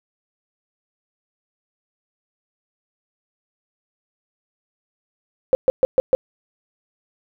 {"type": "tone bursts", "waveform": "sine", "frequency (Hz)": 523.3, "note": "C5", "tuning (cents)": 0, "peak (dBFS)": -10, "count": 5, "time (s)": [5.53, 6.15], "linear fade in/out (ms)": 0, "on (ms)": 20, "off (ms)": 130, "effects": []}